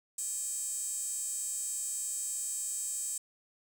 square tone with high-pass filter, 349.2 Hz, F4, in tune, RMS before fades -36 dBFS, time 0.18-3.18 s, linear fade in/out 5 ms, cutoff 7900 Hz, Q 9.3, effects none

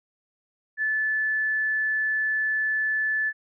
sine tone, 1740 Hz, A6, 20 cents flat, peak -22 dBFS, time 0.77-3.33 s, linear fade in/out 50 ms, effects none

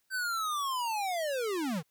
square linear sweep, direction down, 1557 to 140.3 Hz, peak -31 dBFS, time 0.1-1.83 s, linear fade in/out 50 ms, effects white hiss -75 dBFS RMS until 1.9 s

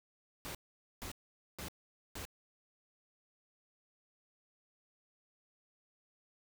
pink noise bursts, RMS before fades -44 dBFS, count 4, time 0.45-2.252 s, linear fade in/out 0 ms, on 98 ms, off 470 ms, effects none

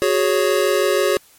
square chord, F# suspended second, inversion none, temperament just, 370 / 416.2 / 555 Hz, F#4 / G#4 / C#5, 0 / +4 / +2 cents, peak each -20 dBFS, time 0.02-1.17 s, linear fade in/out 0 ms, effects white hiss -51 dBFS RMS until 1.38 s + MP3 64 kbps

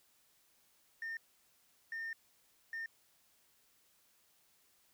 sine tone bursts at uneven times, 1817 Hz, A#6, 45 cents flat, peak -37 dBFS, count 3, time 1.02-1.17 / 1.92-2.13 / 2.73-2.86 s, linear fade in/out 2 ms, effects tanh soft clip ceiling -37 dBFS + white hiss -71 dBFS RMS until 4.93 s

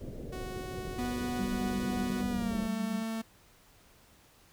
pink low-pass noise, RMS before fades -41 dBFS, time 0-2.68 s, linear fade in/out 20 ms, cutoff 590 Hz, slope 48 dB/octave
sawtooth tone, 370 Hz, F#4, in tune, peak -36 dBFS, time 0.32-2.22 s, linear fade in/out 10 ms
45% pulse tone with pitch glide, 245.6 to 223.9 Hz, B3 to A3, -9 to +30 cents, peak -33 dBFS, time 0.98-3.22 s, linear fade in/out 10 ms, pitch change -161 cents, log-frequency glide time 2.29-2.59 s
sine tone with tremolo, 196 Hz, G3, in tune, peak -31 dBFS, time 1.39-3.03 s, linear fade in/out 10 ms, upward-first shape sine, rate 8.5 Hz, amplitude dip 55%
effects pink hiss -61 dBFS RMS until 4.52 s

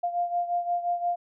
sine beating tone pair, 698.5 / 704.2 Hz, F5 / F5, 0 / +14 cents, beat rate 5.7 Hz, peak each -26 / -31 dBFS, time 0.03-1.16 s, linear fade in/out 10 ms, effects none

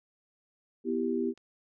sine chord, E minor, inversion second, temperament equal, 246.9 / 329.6 / 392 Hz, B3 / E4 / G4, 0 / 0 / 0 cents, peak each -31 / -33 / -31 dBFS, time 0.84-1.34 s, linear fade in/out 50 ms
click, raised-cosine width 0.2 ms, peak -39 dBFS, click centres 1.376 s
effects none

